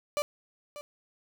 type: tone with echo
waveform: 35% pulse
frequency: 587.3 Hz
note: D5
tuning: in tune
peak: -25 dBFS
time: 0.17-0.22 s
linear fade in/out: 0 ms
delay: 590 ms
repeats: 1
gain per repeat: -13 dB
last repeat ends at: 0.81 s
effects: none